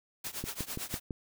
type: noise with tremolo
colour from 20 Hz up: white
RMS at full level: -36 dBFS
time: 0.24-1 s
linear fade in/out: 5 ms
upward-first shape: triangle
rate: 8.9 Hz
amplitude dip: 95%
type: click train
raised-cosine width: 3 ms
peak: -23 dBFS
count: 5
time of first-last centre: 0.44-1.108 s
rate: 5.99 Hz
effects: none